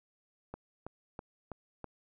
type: click train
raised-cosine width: 1 ms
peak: -27 dBFS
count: 5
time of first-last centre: 0.54-1.843 s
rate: 3.07 Hz
effects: none